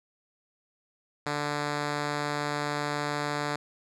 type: tone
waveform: 5% pulse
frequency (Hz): 146.83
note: D3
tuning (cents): 0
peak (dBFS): -17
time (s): 1.26-3.56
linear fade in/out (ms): 5
effects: low-pass 7000 Hz 12 dB/octave